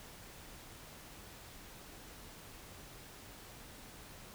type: silence
effects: pink hiss -53 dBFS RMS until 4.34 s